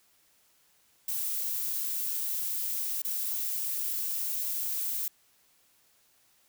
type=noise with dropouts; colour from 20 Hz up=violet; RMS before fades=-32 dBFS; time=1.08-5.08 s; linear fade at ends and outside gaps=2 ms; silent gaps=3.019-3.048 s; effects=white hiss -66 dBFS RMS until 6.48 s